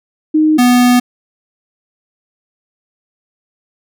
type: tone pair in turn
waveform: sine / square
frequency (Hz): 309.8 / 246.4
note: D#4 / B3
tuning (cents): -7 / -4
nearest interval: major third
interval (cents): 397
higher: first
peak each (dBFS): -7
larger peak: neither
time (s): 0.34-0.58 / 0.58-1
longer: second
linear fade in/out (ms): 10
effects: none